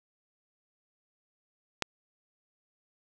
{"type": "click", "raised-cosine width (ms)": 0.2, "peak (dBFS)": -10, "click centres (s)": 1.823, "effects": []}